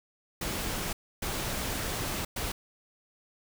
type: noise bursts at uneven times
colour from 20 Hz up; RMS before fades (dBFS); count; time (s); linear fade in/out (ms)
pink; -33; 3; 0.41-0.93 / 1.22-2.25 / 2.36-2.52; 5
effects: none